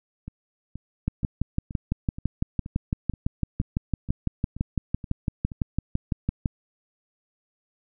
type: two click trains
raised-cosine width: 5 ms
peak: -11 / -23 dBFS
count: 33 / 12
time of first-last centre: 1.08-6.458 / 0.28-5.518 s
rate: 5.95 / 2.1 Hz
effects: none